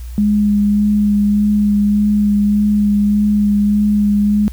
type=tone with vibrato; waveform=sine; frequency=206.9 Hz; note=G#3; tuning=6 cents flat; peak=-10 dBFS; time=0.18-4.48 s; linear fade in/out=0 ms; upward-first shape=sine; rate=1.7 Hz; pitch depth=14 cents each way; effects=added 60 Hz sine -25 dBFS peak until 4.52 s + white hiss -45 dBFS RMS until 4.52 s